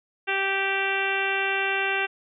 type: harmonic tone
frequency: 390 Hz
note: G4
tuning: 9 cents flat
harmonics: 1 / 2 / 3 / 4 / 5 / 6 / 7 / 8 / 9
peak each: -31 / -31 / -36 / -28 / -32 / -31 / -29 / -39 / -42 dBFS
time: 0.27-2.07 s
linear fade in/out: 20 ms
effects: none